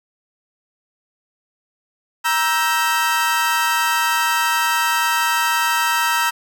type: chord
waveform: 30% pulse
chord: E diminished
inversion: second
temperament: equal with one note detuned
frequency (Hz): 943.2 / 1318.5 / 1568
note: Bb5 / E6 / G6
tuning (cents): +20 / 0 / 0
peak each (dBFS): -17 / -18 / -20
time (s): 2.24-6.31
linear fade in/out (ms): 20
effects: none